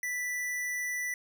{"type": "tone", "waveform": "square", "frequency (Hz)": 1975.5, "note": "B6", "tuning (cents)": 0, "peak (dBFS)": -32, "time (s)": [0.03, 1.14], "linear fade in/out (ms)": 2, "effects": []}